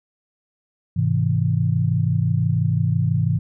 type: chord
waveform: sine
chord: Ab augmented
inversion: none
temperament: just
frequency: 103.83 / 129.78 / 162.23 Hz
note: Ab2 / C3 / E3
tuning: 0 / -14 / -27 cents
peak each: -21 dBFS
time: 0.96-3.39 s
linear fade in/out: 10 ms
effects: none